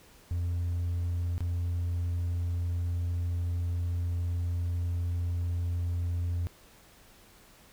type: tone with dropouts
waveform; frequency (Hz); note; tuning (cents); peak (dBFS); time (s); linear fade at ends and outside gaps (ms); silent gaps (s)
triangle; 86.8; F2; -10; -25; 0.31-6.47; 0; 1.38-1.406
effects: tanh soft clip ceiling -22 dBFS + pink hiss -57 dBFS RMS until 7.72 s